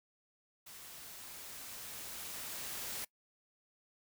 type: noise with level ramp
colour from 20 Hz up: white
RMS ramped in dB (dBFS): -52 to -41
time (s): 0.66-3.05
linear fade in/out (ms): 10
effects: noise-tail reverb RT60 0.1 s tail -23 dB re dry